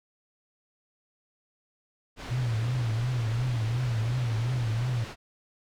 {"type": "low-pass noise", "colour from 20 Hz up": "pink", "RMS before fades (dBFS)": -40, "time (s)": [2.16, 5.16], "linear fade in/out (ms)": 50, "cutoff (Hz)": 4700, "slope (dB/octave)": 12}
{"type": "tone with vibrato", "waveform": "sine", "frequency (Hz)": 118.4, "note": "A#2", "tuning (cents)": 27, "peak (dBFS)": -25, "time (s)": [2.3, 5.05], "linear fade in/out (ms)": 20, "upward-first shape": "triangle", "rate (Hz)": 2.8, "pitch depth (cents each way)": 150}
{"effects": []}